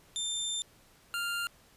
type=tone pair in turn; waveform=25% pulse; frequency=3582 / 1397.1 Hz; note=A7 / F6; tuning=+30 / 0 cents; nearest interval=octave + major third; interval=1630 cents; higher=first; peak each=-28 dBFS; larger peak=neither; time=0.16-0.62 / 1.14-1.47 s; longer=first; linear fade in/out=0 ms; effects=pink hiss -61 dBFS RMS until 1.76 s + resampled to 32000 Hz